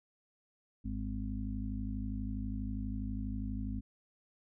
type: harmonic tone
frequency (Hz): 52.3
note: G#1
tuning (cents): +13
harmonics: 1 / 2 / 4 / 5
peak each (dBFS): -38 / -42 / -41 / -42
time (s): 0.84-3.81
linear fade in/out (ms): 20
effects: none